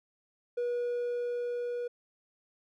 triangle tone with level ramp, 483.5 Hz, B4, 37 cents flat, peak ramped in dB -26 to -30 dBFS, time 0.57-1.88 s, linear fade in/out 10 ms, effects tanh soft clip ceiling -23 dBFS

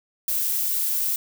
violet noise, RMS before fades -24 dBFS, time 0.28-1.16 s, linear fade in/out 2 ms, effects none

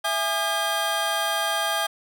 square tone cluster, 663 / 828 / 1214 / 1616 / 3203 Hz, E5 / G#5 / D#6 / G#6 / G7, +10 / -5 / -43 / -48 / +37 cents, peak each -30 dBFS, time 0.04-1.87 s, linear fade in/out 10 ms, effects none

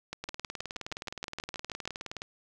two click trains, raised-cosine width 0.2 ms, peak -20 / -19 dBFS, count 39 / 12, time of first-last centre 0.24-2.219 / 0.13-1.876 s, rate 19.2 / 6.3 Hz, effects none

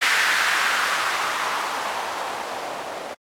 violet noise with low-pass filter sweep, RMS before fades -24 dBFS, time 0.01-3.15 s, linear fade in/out 20 ms, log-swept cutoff 1800 to 610 Hz, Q 2.1, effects AAC 64 kbps

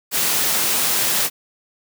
white high-pass noise, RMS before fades -19 dBFS, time 0.11-1.3 s, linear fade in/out 50 ms, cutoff 120 Hz, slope 24 dB/octave, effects none

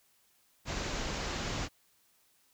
pink low-pass noise, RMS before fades -36 dBFS, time 0.65-1.69 s, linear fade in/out 50 ms, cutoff 7300 Hz, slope 96 dB/octave, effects white hiss -69 dBFS RMS until 2.53 s

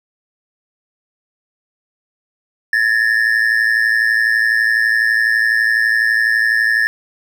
triangle ring-modulated tone, 1760 Hz, A6, in tune, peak -7 dBFS, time 2.73-6.87 s, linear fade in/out 0 ms, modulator 56 Hz, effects none

